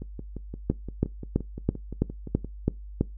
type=two click trains; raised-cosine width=3 ms; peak=-9 / -23 dBFS; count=8 / 15; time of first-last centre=0.7-3.01 / 0.02-2.446 s; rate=3.03 / 5.77 Hz; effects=noise-tail reverb RT60 0.2 s tail -22 dB re dry + added 50 Hz sine -38 dBFS peak until 3.17 s